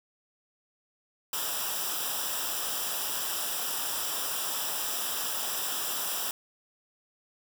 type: noise with comb filter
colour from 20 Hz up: white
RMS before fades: -32 dBFS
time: 1.33-6.31 s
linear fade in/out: 2 ms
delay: 0.46 ms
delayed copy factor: -0.75
effects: none